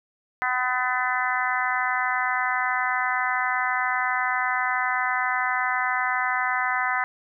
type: harmonic tone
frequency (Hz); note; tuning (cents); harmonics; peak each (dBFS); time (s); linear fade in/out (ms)
252.2; B3; +36; 3 / 4 / 5 / 6 / 7 / 8; -29 / -29 / -29 / -29 / -29 / -29; 0.42-7.04; 0
effects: none